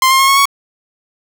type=tone with pitch steps; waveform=sawtooth; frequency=1047 / 1063.5 / 1080.2 / 1097.2 / 1114.4 Hz; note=C6 / C6 / C#6 / C#6 / C#6; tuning=+1 / +28 / -45 / -18 / +9 cents; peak=-4 dBFS; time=0.02-0.455 s; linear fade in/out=2 ms; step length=87 ms; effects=none